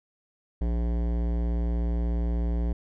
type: tone with hard clipping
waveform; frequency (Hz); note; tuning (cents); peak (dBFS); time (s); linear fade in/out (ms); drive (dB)
sine; 58.3; A#1; +1; -26; 0.61-2.73; 5; 17
effects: none